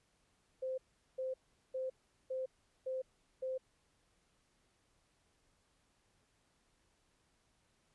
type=tone bursts; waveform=sine; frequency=520 Hz; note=C5; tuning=11 cents flat; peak=-36 dBFS; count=6; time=0.62-3.58 s; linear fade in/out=10 ms; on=160 ms; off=400 ms; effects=pink hiss -75 dBFS RMS until 7.94 s + resampled to 24000 Hz